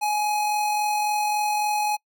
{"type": "tone with amplitude modulation", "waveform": "square", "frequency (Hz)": 840, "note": "G#5", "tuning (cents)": 19, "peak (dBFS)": -21, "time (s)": [0.01, 1.97], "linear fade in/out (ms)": 20, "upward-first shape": "sine", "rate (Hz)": 43.6, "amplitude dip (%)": 25, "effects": ["noise-tail reverb RT60 0.1 s tail -26 dB re dry"]}